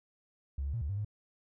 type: tone with pitch steps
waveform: triangle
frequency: 68.7 / 70.6 / 116.5 / 72.1 / 99.5 / 104.8 Hz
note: C#2 / C#2 / A#2 / D2 / G2 / G#2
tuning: -15 / +32 / -1 / -31 / +26 / +16 cents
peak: -28 dBFS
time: 0.58-1.048 s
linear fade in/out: 5 ms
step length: 78 ms
effects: tanh soft clip ceiling -30 dBFS